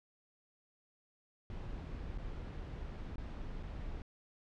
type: noise with dropouts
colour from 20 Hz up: brown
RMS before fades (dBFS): -43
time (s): 1.5-4.02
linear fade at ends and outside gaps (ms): 1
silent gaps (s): 2.176-2.183 / 3.158-3.181 / 3.628-3.632
effects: low-pass 4000 Hz 12 dB/octave